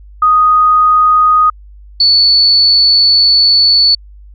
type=tone pair in turn; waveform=sine; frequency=1244.5 / 4452 Hz; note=D#6 / C#8; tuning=0 / +7 cents; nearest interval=octave + minor seventh; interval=2207 cents; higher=second; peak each=-5 dBFS; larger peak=neither; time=0.22-1.5 / 2-3.95 s; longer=second; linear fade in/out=5 ms; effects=added 50 Hz sine -33 dBFS peak until 4.34 s